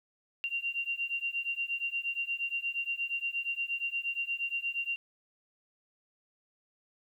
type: beating tone pair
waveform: sine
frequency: 2763 / 2771.5 Hz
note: F7 / F7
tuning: -19 / -14 cents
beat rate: 8.5 Hz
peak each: -35 / -34 dBFS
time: 0.44-4.96 s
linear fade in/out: 0 ms
effects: 11-bit

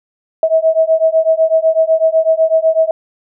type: beating tone pair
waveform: sine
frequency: 640 / 648 Hz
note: D#5 / E5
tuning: +49 / -30 cents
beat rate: 8 Hz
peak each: -12 dBFS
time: 0.43-2.91 s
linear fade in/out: 2 ms
effects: none

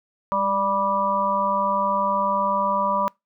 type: harmonic tone with a mistuned harmonic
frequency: 196 Hz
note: G3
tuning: in tune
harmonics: 1 / 3 / 5 / 6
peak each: -31 / -26 / -22 / -25 dBFS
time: 0.32-3.08 s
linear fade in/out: 0 ms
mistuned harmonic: 1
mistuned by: +37 cents
effects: noise-tail reverb RT60 0.2 s tail -26 dB re dry

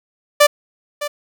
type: tone with echo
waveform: sawtooth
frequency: 587.3 Hz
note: D5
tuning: in tune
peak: -3 dBFS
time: 0.4-0.47 s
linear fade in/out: 10 ms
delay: 610 ms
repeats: 1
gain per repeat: -14 dB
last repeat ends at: 1.08 s
effects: none

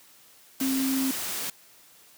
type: tone in noise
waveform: sine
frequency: 266 Hz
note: C4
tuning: 29 cents sharp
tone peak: -24 dBFS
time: 0.61-1.11 s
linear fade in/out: 2 ms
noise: white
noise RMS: -32 dBFS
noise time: 0.6-1.5 s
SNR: +5 dB
effects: white hiss -55 dBFS RMS until 2.17 s + high-pass 100 Hz 12 dB/octave

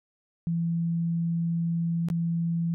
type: tone with dropouts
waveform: sine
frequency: 167.9 Hz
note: E3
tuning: 32 cents sharp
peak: -24 dBFS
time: 0.47-2.74 s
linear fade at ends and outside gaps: 0 ms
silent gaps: 2.086-2.101 s
effects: none

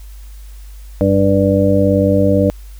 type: harmonic tone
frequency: 98 Hz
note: G2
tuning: in tune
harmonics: 1 / 2 / 3 / 5 / 6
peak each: -16 / -16 / -16 / -16 / -16 dBFS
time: 1.01-2.5 s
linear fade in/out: 0 ms
effects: added 50 Hz sine -31 dBFS peak until 2.79 s + white hiss -48 dBFS RMS until 2.79 s

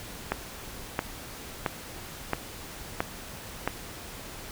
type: click train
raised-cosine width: 0.5 ms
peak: -10 dBFS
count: 6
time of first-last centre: 0.32-3.676 s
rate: 1.49 Hz
effects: pink hiss -42 dBFS RMS until 4.51 s

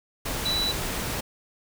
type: tone in noise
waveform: sine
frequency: 3951 Hz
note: B7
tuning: in tune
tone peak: -24 dBFS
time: 0.45-0.72 s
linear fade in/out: 10 ms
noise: pink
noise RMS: -30 dBFS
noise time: 0.25-1.21 s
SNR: +3 dB
effects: none

